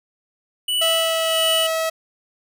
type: tone with tremolo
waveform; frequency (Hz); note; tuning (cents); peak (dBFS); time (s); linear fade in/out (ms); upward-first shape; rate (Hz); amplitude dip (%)
square; 2960; F#7; 0; -18; 0.68-1.67; 5; sine; 1.5; 60
type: tone with pitch glide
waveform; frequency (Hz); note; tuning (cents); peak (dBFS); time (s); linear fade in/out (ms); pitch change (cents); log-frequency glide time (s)
sawtooth; 654 to 646.5; E5 to E5; -14 to -34; -16; 0.81-1.9; 10; -20; 0.98-1.4
effects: none